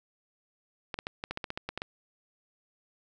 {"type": "clicks", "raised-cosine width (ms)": 0.3, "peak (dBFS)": -18, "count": 12, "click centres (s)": [0.942, 0.989, 1.069, 1.239, 1.31, 1.374, 1.442, 1.504, 1.575, 1.69, 1.776, 1.819], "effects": []}